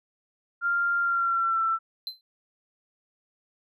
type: tone with pitch glide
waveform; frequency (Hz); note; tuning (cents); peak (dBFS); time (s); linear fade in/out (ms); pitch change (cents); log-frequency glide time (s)
sine; 1394 to 1336.4; F6 to E6; -4 to +23; -22; 0.61-1.79; 50; -73; 1-1.62
type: tone with exponential decay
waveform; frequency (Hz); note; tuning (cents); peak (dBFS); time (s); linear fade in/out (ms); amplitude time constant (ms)
triangle; 4081; C8; -44; -26; 2.07-2.21; 1; 29
effects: none